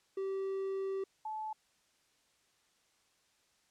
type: tone pair in turn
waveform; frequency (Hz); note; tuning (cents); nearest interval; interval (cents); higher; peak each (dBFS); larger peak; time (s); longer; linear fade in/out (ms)
triangle / sine; 387 / 866.3; G4 / A5; -22 / -27; octave + major second; 1395; second; -32 / -37; first; 0.17-1.04 / 1.25-1.53; first; 5
effects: white hiss -72 dBFS RMS until 3.7 s + low-pass 8000 Hz 12 dB/octave